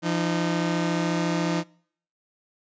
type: tone pair together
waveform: sawtooth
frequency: 170.7 / 307.3 Hz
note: F3 / D#4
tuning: -39 / -21 cents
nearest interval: minor seventh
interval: 1018 cents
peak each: -21 / -23 dBFS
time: 0.02-1.64 s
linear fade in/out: 50 ms
effects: noise-tail reverb RT60 0.6 s tail -25 dB re dry + resampled to 16000 Hz